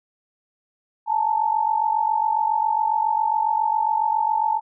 sine tone pair together, 858 / 905.3 Hz, A5 / A5, -44 / +49 cents, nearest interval minor second, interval 93 cents, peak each -21 dBFS, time 1.06-4.61 s, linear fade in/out 50 ms, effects none

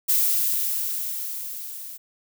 violet noise with level ramp, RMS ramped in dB -19 to -38 dBFS, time 0.08-1.98 s, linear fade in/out 20 ms, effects none

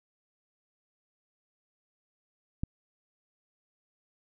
click, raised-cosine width 5 ms, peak -18 dBFS, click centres 2.635 s, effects none

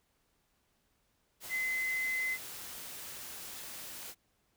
sine tone in noise, 2044 Hz, C7, 41 cents flat, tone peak -31 dBFS, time 1.49-2.38 s, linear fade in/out 50 ms, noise white, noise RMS -45 dBFS, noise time 1.4-4.15 s, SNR +11 dB, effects pink hiss -75 dBFS RMS until 4.56 s

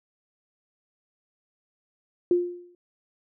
sine tone with exponential decay, 352.5 Hz, F4, 16 cents sharp, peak -15 dBFS, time 2.31-2.75 s, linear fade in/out 2 ms, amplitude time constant 94 ms, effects none

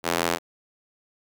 square tone with high-pass filter, 42.4 Hz, E1, 50 cents sharp, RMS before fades -25 dBFS, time 0.03-0.39 s, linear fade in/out 50 ms, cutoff 440 Hz, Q 0.63, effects none

